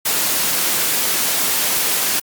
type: noise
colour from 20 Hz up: white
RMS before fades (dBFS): -18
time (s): 0.05-2.2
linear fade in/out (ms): 10
effects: high-pass 150 Hz 12 dB/octave + Opus 48 kbps